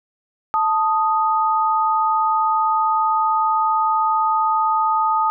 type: tone pair together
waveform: sine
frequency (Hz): 880 / 1244.5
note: A5 / D#6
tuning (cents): 0 / 0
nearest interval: tritone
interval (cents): 600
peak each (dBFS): -18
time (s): 0.54-5.3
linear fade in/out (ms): 0
effects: none